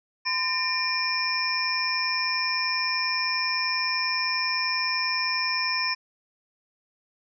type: tone cluster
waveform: sine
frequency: 1020 / 1813 / 2398 / 5210 / 5420 Hz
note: C6 / A#6 / D7 / E8 / E8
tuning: -44 / -49 / +36 / -21 / +47 cents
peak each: -31 / -32 / -29 / -30 / -29 dBFS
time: 0.25-5.95 s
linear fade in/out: 20 ms
effects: none